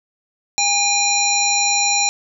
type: harmonic tone with a mistuned harmonic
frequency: 812 Hz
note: G#5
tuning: 39 cents flat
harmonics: 1 / 3 / 5 / 7 / 9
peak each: -21 / -21 / -21 / -21 / -21 dBFS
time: 0.58-2.09 s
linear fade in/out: 0 ms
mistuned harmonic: 9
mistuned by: -50 cents
effects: 8-bit